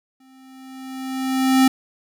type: tone with exponential growth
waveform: square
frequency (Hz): 262.6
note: C4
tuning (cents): +6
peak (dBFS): -11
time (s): 0.2-1.68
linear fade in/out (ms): 5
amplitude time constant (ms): 320
effects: none